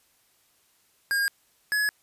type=tone pair in turn; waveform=square; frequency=1619 / 1691.3 Hz; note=G#6 / G#6; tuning=-45 / +31 cents; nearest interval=minor second; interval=76 cents; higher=second; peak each=-23 dBFS; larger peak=neither; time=1.11-1.28 / 1.72-1.89 s; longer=neither; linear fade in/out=0 ms; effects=white hiss -65 dBFS RMS until 2.02 s + resampled to 32000 Hz